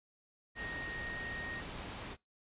sine tone in noise, 1864.7 Hz, A#6, in tune, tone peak -41 dBFS, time 0.55-1.63 s, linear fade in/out 50 ms, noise pink, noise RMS -44 dBFS, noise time 0.55-2.17 s, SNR 0 dB, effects noise-tail reverb RT60 0.2 s tail -23 dB re dry + resampled to 8000 Hz

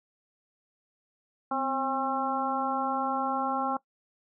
harmonic tone with a mistuned harmonic, 269.1 Hz, C4, 49 cents sharp, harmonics 1 / 2 / 3 / 4 / 5, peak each -34 / -36 / -30 / -33 / -34 dBFS, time 1.51-3.77 s, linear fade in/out 5 ms, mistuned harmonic 1, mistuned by -61 cents, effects noise-tail reverb RT60 0.1 s tail -20 dB re dry

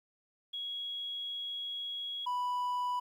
sine / triangle tone pair in turn, 3322 / 987.6 Hz, G#7 / B5, 0 / 0 cents, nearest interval octave + major sixth, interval 2100 cents, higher first, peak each -36 / -29 dBFS, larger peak second, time 0.53-2.26 / 2.26-3 s, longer first, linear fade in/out 10 ms, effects 11-bit

